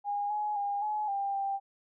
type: tone with pitch steps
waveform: sine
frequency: 816 / 840 / 809 / 847 / 795 / 789 Hz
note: G#5 / G#5 / G#5 / G#5 / G5 / G5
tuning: -31 / +19 / -46 / +34 / +24 / +11 cents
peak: -29 dBFS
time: 0.04-1.6 s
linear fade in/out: 50 ms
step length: 260 ms
effects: none